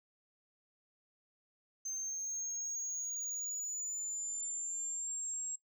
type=linear sweep; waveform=sine; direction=up; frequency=6272 to 7590 Hz; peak=-34 dBFS; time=1.85-5.56 s; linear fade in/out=10 ms; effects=noise-tail reverb RT60 0.1 s tail -24 dB re dry + tanh soft clip ceiling -36 dBFS